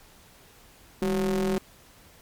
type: ring-modulated tone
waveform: square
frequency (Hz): 89.2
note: F2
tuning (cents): +37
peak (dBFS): -21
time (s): 1.02-1.58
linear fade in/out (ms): 0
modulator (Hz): 289
effects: pink hiss -54 dBFS RMS until 2.21 s + MP3 96 kbps